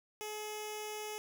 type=tone with notch filter; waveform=10% pulse; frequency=425 Hz; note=G#4; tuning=40 cents sharp; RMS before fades=-42 dBFS; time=0.21-1.18 s; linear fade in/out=0 ms; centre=1500 Hz; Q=0.85; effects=none